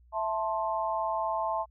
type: chord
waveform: sine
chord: A minor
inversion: second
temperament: just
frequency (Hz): 660 / 880 / 1056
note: E5 / A5 / C6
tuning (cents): +2 / 0 / +16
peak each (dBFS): -32 / -31 / -33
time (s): 0.12-1.66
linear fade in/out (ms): 50
effects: added 60 Hz sine -56 dBFS peak until 1.7 s